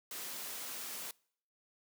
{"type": "noise", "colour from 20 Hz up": "white", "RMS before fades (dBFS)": -43, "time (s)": [0.11, 1.11], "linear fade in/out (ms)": 2, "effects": ["noise-tail reverb RT60 0.6 s tail -25 dB re dry", "high-pass 200 Hz 12 dB/octave"]}